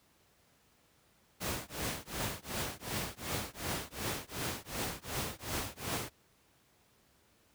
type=noise with tremolo; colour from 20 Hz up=pink; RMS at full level=-34 dBFS; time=1.4-6.1 s; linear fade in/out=20 ms; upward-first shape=triangle; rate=2.7 Hz; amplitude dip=100%; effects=pink hiss -68 dBFS RMS until 7.54 s + high-pass 60 Hz 12 dB/octave